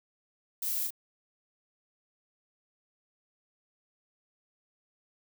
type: noise with echo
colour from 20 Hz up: violet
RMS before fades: -33 dBFS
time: 0.62-0.87 s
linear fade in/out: 5 ms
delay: 36 ms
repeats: 1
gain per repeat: -4 dB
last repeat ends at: 0.906 s
effects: none